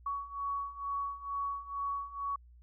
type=beating tone pair; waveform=sine; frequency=1121 / 1123.2 Hz; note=C#6 / C#6; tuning=+19 / +22 cents; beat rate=2.2 Hz; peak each=-39 / -36 dBFS; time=0.06-2.36 s; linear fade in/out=5 ms; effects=added 60 Hz sine -54 dBFS peak until 2.62 s